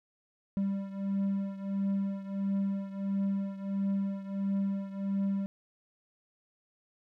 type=beating tone pair; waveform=triangle; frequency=196.3 / 197.8 Hz; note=G3 / G3; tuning=+3 / +16 cents; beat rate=1.5 Hz; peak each=-29 / -33 dBFS; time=0.57-5.46 s; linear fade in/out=0 ms; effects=none